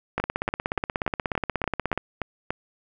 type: two click trains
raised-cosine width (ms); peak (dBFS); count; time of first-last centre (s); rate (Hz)
0.5; -10 / -11; 31 / 9; 0.18-1.976 / 0.2-2.505; 16.7 / 3.47
effects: none